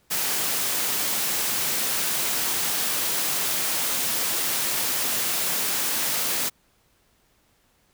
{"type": "high-pass noise", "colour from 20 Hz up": "white", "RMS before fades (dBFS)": -25, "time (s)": [0.1, 6.5], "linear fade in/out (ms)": 20, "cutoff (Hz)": 130, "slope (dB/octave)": 12, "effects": ["pink hiss -64 dBFS RMS until 7.93 s"]}